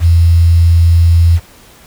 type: tone with quantisation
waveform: sine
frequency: 84.4 Hz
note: E2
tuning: 41 cents sharp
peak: -4 dBFS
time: 0-1.4 s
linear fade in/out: 50 ms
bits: 5
effects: pink hiss -41 dBFS RMS until 1.86 s